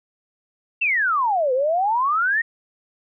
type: exponential two-way sweep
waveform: sine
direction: down then up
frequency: 2755 to 493.9 to 1895 Hz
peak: -17 dBFS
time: 0.81-2.42 s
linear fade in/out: 10 ms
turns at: 1.53 s
effects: none